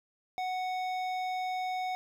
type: tone with hard clipping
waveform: sine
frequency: 740 Hz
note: F#5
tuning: in tune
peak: -33 dBFS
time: 0.38-1.95 s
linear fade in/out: 0 ms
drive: 12 dB
effects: none